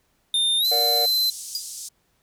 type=tone with pitch glide; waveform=square; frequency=3620 to 4063 Hz; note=A7 to B7; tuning=+48 to +48 cents; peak=-19 dBFS; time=0.34-1.3 s; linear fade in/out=2 ms; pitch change=+200 cents; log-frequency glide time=0.58-0.67 s
type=band-pass noise; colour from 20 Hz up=white; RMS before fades=-36 dBFS; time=0.64-1.89 s; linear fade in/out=10 ms; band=5000 to 9500 Hz; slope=24 dB/octave
type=chord; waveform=triangle; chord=Bb augmented; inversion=none; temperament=just; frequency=466.2 / 582.7 / 728.4 Hz; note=Bb4 / D5 / F#5; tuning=0 / -14 / -27 cents; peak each=-27 / -27 / -25 dBFS; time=0.71-1.06 s; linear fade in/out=10 ms
type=tone with exponential decay; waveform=square; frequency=4874 Hz; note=D#8; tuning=37 cents flat; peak=-22 dBFS; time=1.55-1.68 s; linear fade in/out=1 ms; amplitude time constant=28 ms
effects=pink hiss -67 dBFS RMS until 2.22 s